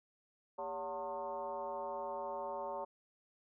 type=tone with frequency modulation; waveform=sine; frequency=735 Hz; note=F#5; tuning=12 cents flat; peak=-38 dBFS; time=0.58-2.85 s; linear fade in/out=10 ms; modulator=168 Hz; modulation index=1.8; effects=none